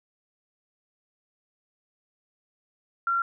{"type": "tone", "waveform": "sine", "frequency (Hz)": 1373, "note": "F6", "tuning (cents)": -30, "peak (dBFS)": -22, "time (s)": [3.07, 3.22], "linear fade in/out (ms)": 2, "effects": []}